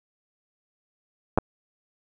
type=clicks; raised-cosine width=1 ms; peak=-6 dBFS; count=2; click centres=1.376 / 1.385 s; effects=none